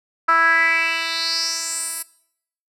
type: tone with band-pass filter sweep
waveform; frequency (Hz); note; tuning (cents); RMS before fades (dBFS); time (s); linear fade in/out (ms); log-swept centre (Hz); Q
10% pulse; 329.6; E4; 0; -20; 0.28-2.03; 10; 1300 to 11000; 4.7
effects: noise-tail reverb RT60 0.7 s tail -21 dB re dry